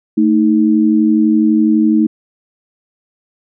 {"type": "tone pair together", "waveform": "sine", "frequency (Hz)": [222, 314], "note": ["A3", "D#4"], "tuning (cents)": [16, 16], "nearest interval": "tritone", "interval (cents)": 600, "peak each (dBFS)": -11, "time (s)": [0.17, 2.07], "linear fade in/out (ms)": 10, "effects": []}